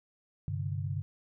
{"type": "chord", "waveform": "sine", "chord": "G suspended fourth", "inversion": "none", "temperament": "equal", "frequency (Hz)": [98, 130.81, 146.83], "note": ["G2", "C3", "D3"], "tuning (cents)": [0, 0, 0], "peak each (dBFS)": [-34, -38, -36], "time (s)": [0.48, 1.02], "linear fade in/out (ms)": 0, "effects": []}